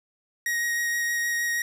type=tone with vibrato; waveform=45% pulse; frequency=1884 Hz; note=A#6; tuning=18 cents sharp; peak=-24 dBFS; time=0.46-1.62 s; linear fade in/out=2 ms; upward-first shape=sine; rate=6.4 Hz; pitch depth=10 cents each way; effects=none